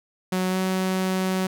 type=tone with pitch glide; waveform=sawtooth; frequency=185 to 187.37 Hz; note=F#3 to F#3; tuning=0 to +22 cents; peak=-18 dBFS; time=0.32-1.47 s; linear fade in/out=5 ms; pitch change=+22 cents; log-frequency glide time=0.49-0.57 s; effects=none